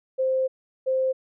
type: tone pair in turn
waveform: sine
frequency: 523 / 523 Hz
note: C5 / C5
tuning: -1 / -1 cents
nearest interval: unison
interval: 0 cents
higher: neither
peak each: -20 dBFS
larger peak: neither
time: 0.18-0.48 / 0.86-1.13 s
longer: first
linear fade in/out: 20 ms
effects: none